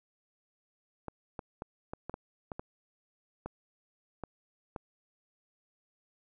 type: clicks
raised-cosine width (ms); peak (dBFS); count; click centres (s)
1; -24; 11; 1.083 / 1.392 / 1.621 / 1.935 / 2.096 / 2.141 / 2.518 / 2.595 / 3.46 / 4.237 / 4.762
effects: none